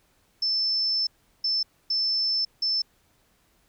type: tone bursts at uneven times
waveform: sine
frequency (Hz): 5290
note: E8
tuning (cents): +5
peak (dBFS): -22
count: 4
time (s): 0.42-1.07 / 1.44-1.63 / 1.9-2.45 / 2.62-2.82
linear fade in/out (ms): 5
effects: pink hiss -65 dBFS RMS until 3.68 s